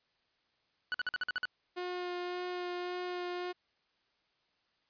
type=tone bursts; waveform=40% pulse; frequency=1480 Hz; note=F#6; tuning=in tune; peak=-30 dBFS; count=8; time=0.92-1.454 s; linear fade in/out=0 ms; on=23 ms; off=50 ms
type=tone with vibrato; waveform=sawtooth; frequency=357.6 Hz; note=F4; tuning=41 cents sharp; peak=-32 dBFS; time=1.76-3.53 s; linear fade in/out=20 ms; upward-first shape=sine; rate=1.8 Hz; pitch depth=11 cents each way
effects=white hiss -75 dBFS RMS until 4.89 s + resampled to 11025 Hz